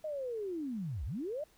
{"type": "linear two-way sweep", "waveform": "sine", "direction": "down then up", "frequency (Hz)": [632, 52.9, 632], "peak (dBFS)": -35, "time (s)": [0.04, 1.44], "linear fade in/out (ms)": 5, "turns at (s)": 1.05, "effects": ["pink hiss -66 dBFS RMS until 1.57 s"]}